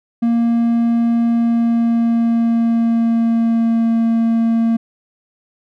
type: tone with pitch glide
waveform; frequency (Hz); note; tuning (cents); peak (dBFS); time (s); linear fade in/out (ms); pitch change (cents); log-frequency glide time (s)
triangle; 233.1 to 228.6; A#3 to A#3; 0 to -34; -10; 0.22-4.77; 10; -34; 1.29-3.95
effects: none